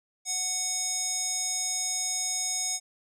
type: tone with band-pass filter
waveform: square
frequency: 740 Hz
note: F#5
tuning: in tune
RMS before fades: -30 dBFS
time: 0.25-2.8 s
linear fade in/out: 50 ms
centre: 7000 Hz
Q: 4.6
effects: none